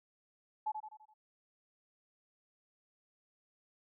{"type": "tone with echo", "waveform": "sine", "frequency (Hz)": 859, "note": "A5", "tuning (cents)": -42, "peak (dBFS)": -32, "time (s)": [0.66, 0.72], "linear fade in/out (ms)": 10, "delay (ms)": 84, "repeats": 5, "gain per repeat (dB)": -6, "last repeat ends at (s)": 1.14, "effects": []}